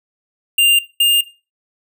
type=tone pair in turn; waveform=square; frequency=2794 / 2812 Hz; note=F7 / F7; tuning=0 / +11 cents; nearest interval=unison; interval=11 cents; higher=second; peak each=-10 dBFS; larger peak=neither; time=0.58-0.79 / 1-1.21 s; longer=neither; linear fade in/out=5 ms; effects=noise-tail reverb RT60 0.3 s tail -18 dB re dry